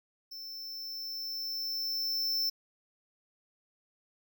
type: tone with level ramp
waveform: square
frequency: 5330 Hz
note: E8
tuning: 18 cents sharp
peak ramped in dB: -42 to -28 dBFS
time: 0.31-2.5 s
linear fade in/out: 10 ms
effects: none